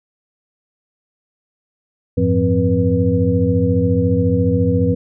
sine tone cluster, 90.1 / 104.4 / 173.9 / 262.3 / 484.8 Hz, F#2 / G#2 / F3 / C4 / B4, -45 / +10 / -7 / +4 / -32 cents, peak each -19 dBFS, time 2.17-4.95 s, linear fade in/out 10 ms, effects none

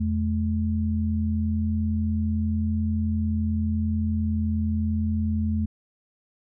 sine tone pair together, 84.2 / 215.5 Hz, E2 / A3, +37 / -36 cents, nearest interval octave + major third, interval 1627 cents, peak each -24 / -25 dBFS, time 0-5.66 s, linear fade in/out 10 ms, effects none

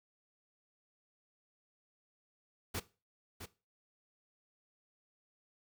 pink noise with echo, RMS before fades -38 dBFS, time 2.74-2.8 s, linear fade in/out 10 ms, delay 660 ms, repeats 1, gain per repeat -9 dB, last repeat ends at 3.46 s, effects noise-tail reverb RT60 0.3 s tail -17 dB re dry

